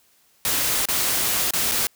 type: noise with dropouts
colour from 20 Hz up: white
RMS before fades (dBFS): -22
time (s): 0.45-1.87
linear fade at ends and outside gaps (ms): 1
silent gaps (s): 0.855-0.886 / 1.508-1.535 / 1.714-1.718
effects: white hiss -60 dBFS RMS until 1.95 s

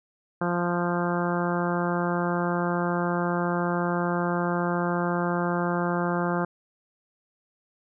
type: harmonic tone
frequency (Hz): 174.61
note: F3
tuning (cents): 0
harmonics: 1 / 2 / 3 / 4 / 5 / 6 / 7 / 8 / 9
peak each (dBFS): -27 / -30 / -32 / -33 / -34 / -35 / -35 / -36 / -37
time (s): 0.41-6.45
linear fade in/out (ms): 5
effects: none

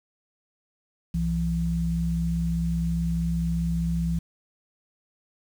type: tone pair together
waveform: sine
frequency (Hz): 63.17 / 168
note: B1 / E3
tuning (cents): +40 / +33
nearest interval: octave + perfect fourth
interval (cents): 1693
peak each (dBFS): -28 / -24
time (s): 1.14-4.19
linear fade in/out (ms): 5
effects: 8-bit

